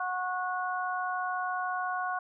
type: harmonic tone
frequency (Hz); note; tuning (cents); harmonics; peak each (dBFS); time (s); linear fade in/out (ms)
366; F#4; -19; 2 / 3 / 4; -33 / -34 / -35; 0-2.19; 5
effects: none